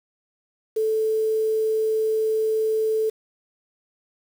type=tone with quantisation; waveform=sine; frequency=438.4 Hz; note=A4; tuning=6 cents flat; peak=-19 dBFS; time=0.76-3.1 s; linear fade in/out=10 ms; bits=7; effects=none